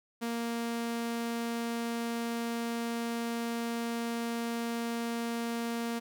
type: tone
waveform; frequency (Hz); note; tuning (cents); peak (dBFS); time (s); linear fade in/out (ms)
sawtooth; 233.1; A#3; 0; -28; 0.21-6; 20
effects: none